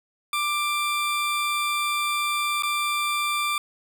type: tone with dropouts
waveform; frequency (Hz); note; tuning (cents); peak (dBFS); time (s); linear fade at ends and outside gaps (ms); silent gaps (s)
20% pulse; 1181; D6; +9; -18; 0.33-3.58; 2; 2.624-2.633
effects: none